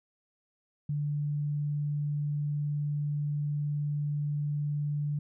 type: tone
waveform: sine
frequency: 146.83 Hz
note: D3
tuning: in tune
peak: -28 dBFS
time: 0.89-5.19 s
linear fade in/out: 5 ms
effects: none